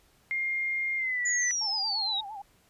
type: tone with pitch glide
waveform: sine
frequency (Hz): 2120 to 1955.3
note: C7 to B6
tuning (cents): +22 to -18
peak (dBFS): -27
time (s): 0.31-1.51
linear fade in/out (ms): 0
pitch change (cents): -140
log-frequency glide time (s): 0.97-1.22
type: exponential sweep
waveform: sine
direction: down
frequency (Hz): 7040 to 3740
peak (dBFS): -27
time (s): 1.25-2.21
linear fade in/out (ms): 10
type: tone with vibrato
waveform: sine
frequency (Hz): 830.6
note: G#5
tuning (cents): 0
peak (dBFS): -37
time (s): 1.61-2.42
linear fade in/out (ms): 5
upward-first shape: sine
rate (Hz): 8.7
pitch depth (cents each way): 110
effects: pink hiss -64 dBFS RMS until 2.69 s + resampled to 32000 Hz